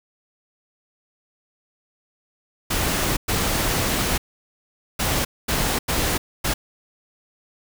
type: noise bursts at uneven times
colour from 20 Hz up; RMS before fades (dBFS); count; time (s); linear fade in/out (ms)
pink; -22; 6; 2.7-3.17 / 3.28-4.18 / 4.99-5.25 / 5.48-5.79 / 5.88-6.18 / 6.44-6.54; 10
effects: none